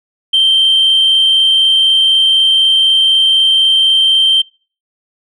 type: tone with amplitude modulation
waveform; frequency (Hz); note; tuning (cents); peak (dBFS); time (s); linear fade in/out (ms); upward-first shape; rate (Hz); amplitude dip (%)
sine; 3136; G7; 0; -4; 0.33-4.42; 10; sine; 84; 30
effects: noise-tail reverb RT60 0.4 s tail -26 dB re dry + tanh soft clip ceiling -4 dBFS